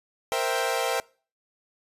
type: chord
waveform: sawtooth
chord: C dominant seventh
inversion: third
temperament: equal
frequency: 466.2 / 523.3 / 659.3 / 784 Hz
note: Bb4 / C5 / E5 / G5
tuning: 0 / 0 / 0 / 0 cents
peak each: -26 dBFS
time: 0.32-1 s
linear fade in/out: 0 ms
effects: noise-tail reverb RT60 0.4 s tail -24 dB re dry + resampled to 32000 Hz